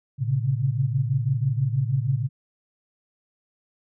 sine tone cluster, 113.8 / 133.1 / 139.3 Hz, A#2 / C3 / C#3, -41 / +30 / +9 cents, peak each -25 dBFS, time 0.18-2.29 s, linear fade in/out 50 ms, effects none

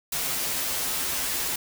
white noise with comb filter, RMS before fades -28 dBFS, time 0.12-1.56 s, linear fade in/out 5 ms, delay 9.8 ms, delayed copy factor -0.85, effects none

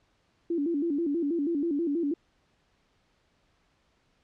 sine tone with vibrato, 311.1 Hz, D#4, in tune, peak -25 dBFS, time 0.5-2.14 s, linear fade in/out 5 ms, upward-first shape square, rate 6.2 Hz, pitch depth 150 cents each way, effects pink hiss -69 dBFS RMS until 4.23 s + low-pass 5000 Hz 12 dB/octave

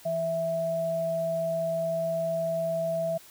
sine tone pair together, 165.6 / 658.4 Hz, E3 / E5, +8 / -2 cents, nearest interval 2 octaves, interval 2390 cents, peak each -36 / -26 dBFS, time 0.05-3.18 s, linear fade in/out 10 ms, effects white hiss -52 dBFS RMS until 3.3 s

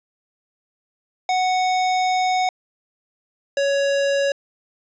square tone pair in turn, 740 / 558.3 Hz, F#5 / C#5, 0 / +12 cents, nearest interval perfect fourth, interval 488 cents, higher first, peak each -18 / -18 dBFS, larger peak neither, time 1.29-2.49 / 3.57-4.32 s, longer first, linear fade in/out 2 ms, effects resampled to 16000 Hz + 9-bit

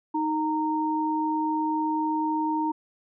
sine tone pair together, 311.8 / 924 Hz, D#4 / A#5, +4 / -16 cents, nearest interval octave + perfect fifth, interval 1880 cents, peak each -26 dBFS, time 0.14-2.72 s, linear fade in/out 10 ms, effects none

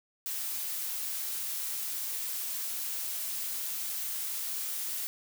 blue noise, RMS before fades -35 dBFS, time 0.26-5.07 s, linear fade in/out 0 ms, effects none

